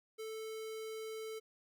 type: tone with notch filter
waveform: square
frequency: 440 Hz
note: A4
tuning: in tune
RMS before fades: -44 dBFS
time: 0.18-1.4 s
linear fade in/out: 20 ms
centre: 1100 Hz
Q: 1.9
effects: none